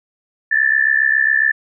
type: tone with amplitude modulation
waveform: sine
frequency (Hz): 1760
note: A6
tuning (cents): 0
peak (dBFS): -8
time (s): 0.51-1.52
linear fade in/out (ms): 10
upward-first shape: sine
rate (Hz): 67.3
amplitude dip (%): 85
effects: none